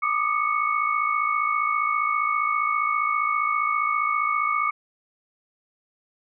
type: tone cluster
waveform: sine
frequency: 1179 / 1234 / 2215 Hz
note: D6 / D#6 / C#7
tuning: +6 / -15 / -2 cents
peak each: -24 / -25 / -27 dBFS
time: 0.02-4.71 s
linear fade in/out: 10 ms
effects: none